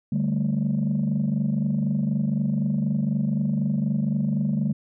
sine chord, D suspended fourth, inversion none, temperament equal, 146.83 / 196 / 220 Hz, D3 / G3 / A3, 0 / 0 / 0 cents, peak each -24 dBFS, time 0.12-4.73 s, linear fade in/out 5 ms, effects tanh soft clip ceiling -16 dBFS

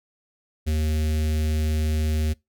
square tone with notch filter, 77.2 Hz, D#2, 13 cents flat, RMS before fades -23 dBFS, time 0.66-2.34 s, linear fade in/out 20 ms, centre 1000 Hz, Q 0.52, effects noise-tail reverb RT60 0.2 s tail -24 dB re dry

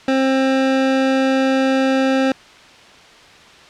25% pulse tone, 265.6 Hz, C4, 26 cents sharp, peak -10 dBFS, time 0.08-2.32 s, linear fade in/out 2 ms, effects white hiss -43 dBFS RMS until 3.69 s + low-pass 4000 Hz 12 dB/octave

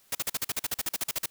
white noise bursts, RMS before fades -29 dBFS, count 16, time 0.12-1.26 s, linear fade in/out 5 ms, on 30 ms, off 44 ms, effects white hiss -62 dBFS RMS until 1.3 s

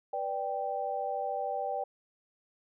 sine chord, G major, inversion first, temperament equal, 493.9 / 587.3 / 784 Hz, B4 / D5 / G5, 0 / 0 / 0 cents, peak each -38 / -36 / -33 dBFS, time 0.13-1.84 s, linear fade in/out 5 ms, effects none

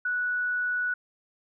sine tone, 1474 Hz, F#6, 7 cents flat, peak -25 dBFS, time 0.05-0.94 s, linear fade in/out 5 ms, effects none

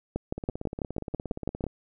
two click trains, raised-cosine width 2 ms, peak -21 / -15 dBFS, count 23 / 10, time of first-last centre 0.38-1.667 / 0.16-1.64 s, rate 17.1 / 6.08 Hz, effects none

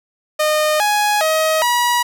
sawtooth tone with pitch steps, 612 / 834 / 632 / 966 Hz, D#5 / G#5 / D#5 / B5, -29 / +7 / +27 / -39 cents, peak -10 dBFS, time 0.39-2.03 s, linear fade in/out 10 ms, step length 410 ms, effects none

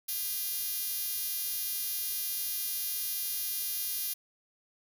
5% pulse tone with high-pass filter, 404.3 Hz, G#4, 46 cents flat, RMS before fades -34 dBFS, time 0.08-4.14 s, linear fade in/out 10 ms, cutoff 9600 Hz, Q 0.58, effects 10-bit

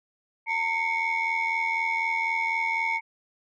sine tone cluster, 908 / 2163 / 2247 Hz, A#5 / C#7 / C#7, -46 / -43 / +23 cents, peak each -27 dBFS, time 0.46-3.01 s, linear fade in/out 50 ms, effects tanh soft clip ceiling -19 dBFS

